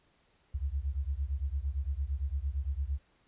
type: beating tone pair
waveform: sine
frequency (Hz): 65.41 / 74.21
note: C2 / D2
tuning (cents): 0 / +19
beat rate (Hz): 8.8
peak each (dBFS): -33 / -34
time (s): 0.54-2.99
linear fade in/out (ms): 10
effects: pink hiss -69 dBFS RMS until 3.27 s + resampled to 8000 Hz